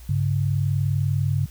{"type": "tone pair together", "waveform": "sine", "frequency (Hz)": [99.7, 139.74], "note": ["G2", "C#3"], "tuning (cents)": [30, 14], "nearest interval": "tritone", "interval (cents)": 584, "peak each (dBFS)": [-22, -22], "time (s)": [0.09, 1.46], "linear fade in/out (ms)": 5, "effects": ["added 60 Hz sine -40 dBFS peak until 1.5 s", "white hiss -51 dBFS RMS until 1.5 s"]}